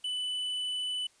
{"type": "tone with hard clipping", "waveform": "sine", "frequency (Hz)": 2991, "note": "F#7", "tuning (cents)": 18, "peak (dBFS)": -32, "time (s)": [0.04, 1.07], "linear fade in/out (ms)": 5, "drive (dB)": 4, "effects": ["white hiss -64 dBFS RMS until 1.2 s", "resampled to 22050 Hz"]}